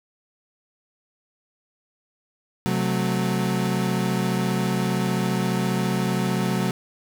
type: chord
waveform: 35% pulse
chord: F# diminished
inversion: second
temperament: equal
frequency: 130.81 / 185 / 220 Hz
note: C3 / F#3 / A3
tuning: 0 / 0 / 0 cents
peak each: -25 / -22 / -26 dBFS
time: 2.66-6.71 s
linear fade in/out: 0 ms
effects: none